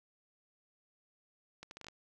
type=accelerating click train; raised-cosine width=0.2 ms; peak=-30 dBFS; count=7; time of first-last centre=1.63-1.885 s; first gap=81 ms; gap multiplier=0.73; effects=none